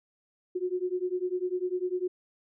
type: beating tone pair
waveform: sine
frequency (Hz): 358.9 / 368.9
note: F4 / F#4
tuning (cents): +47 / -5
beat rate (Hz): 10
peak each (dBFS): -31 / -31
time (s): 0.55-2.08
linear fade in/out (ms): 10
effects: none